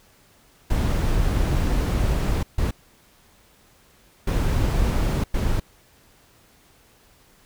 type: noise bursts at uneven times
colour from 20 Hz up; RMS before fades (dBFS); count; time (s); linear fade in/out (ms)
brown; -21; 4; 0.7-2.43 / 2.58-2.71 / 4.27-5.24 / 5.34-5.6; 5
effects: pink hiss -56 dBFS RMS until 7.45 s